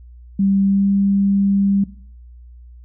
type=tone with pitch glide; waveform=sine; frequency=196.2 to 198.14 Hz; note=G3 to G3; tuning=+2 to +19 cents; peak=-13 dBFS; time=0.39-1.84 s; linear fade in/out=5 ms; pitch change=+17 cents; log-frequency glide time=0.64-0.87 s; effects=noise-tail reverb RT60 0.5 s tail -18 dB re dry + added 60 Hz sine -38 dBFS peak until 2.84 s